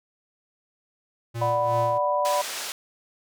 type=tone with tremolo; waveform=square; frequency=116.54 Hz; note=A#2; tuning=in tune; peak=-28 dBFS; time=1.34-1.99 s; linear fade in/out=20 ms; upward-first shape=sine; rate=2.8 Hz; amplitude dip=70%
type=chord; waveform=sine; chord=B minor; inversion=first; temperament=equal; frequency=587.3 / 740 / 987.8 Hz; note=D5 / F#5 / B5; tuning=0 / 0 / 0 cents; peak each=-24 / -29 / -24 dBFS; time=1.41-2.42 s; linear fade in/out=10 ms
type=band-pass noise; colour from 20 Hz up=white; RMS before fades=-33 dBFS; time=2.25-2.72 s; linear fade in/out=0 ms; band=480 to 7700 Hz; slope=12 dB/octave
effects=none